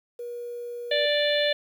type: tone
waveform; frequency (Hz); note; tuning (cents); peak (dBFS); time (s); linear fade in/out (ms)
sine; 480; B4; -49; -32; 0.19-1.06; 5
type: harmonic tone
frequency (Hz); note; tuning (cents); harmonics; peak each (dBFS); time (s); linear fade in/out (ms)
587.3; D5; 0; 1 / 3 / 4 / 5 / 6 / 7; -23 / -29 / -35 / -32 / -28 / -34; 0.91-1.53; 5
effects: 9-bit